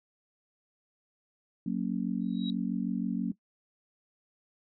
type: chord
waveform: sine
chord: F# major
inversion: none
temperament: just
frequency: 185 / 231.2 / 277.5 Hz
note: F#3 / A#3 / C#4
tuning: 0 / -14 / +2 cents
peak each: -32 / -32 / -35 dBFS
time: 1.66-3.32 s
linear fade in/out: 5 ms
type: tone with exponential growth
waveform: sine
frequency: 3843 Hz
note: B7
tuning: 48 cents flat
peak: -34 dBFS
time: 2.21-2.5 s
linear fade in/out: 1 ms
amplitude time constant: 61 ms
effects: noise-tail reverb RT60 0.1 s tail -19 dB re dry